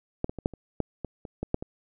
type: clicks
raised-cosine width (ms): 2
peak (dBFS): -12 / -20 / -23 / -10 / -28 / -12 / -19 / -25 / -17 / -10 / -21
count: 11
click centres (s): 0.244 / 0.295 / 0.387 / 0.459 / 0.537 / 0.803 / 1.047 / 1.252 / 1.43 / 1.544 / 1.625
effects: none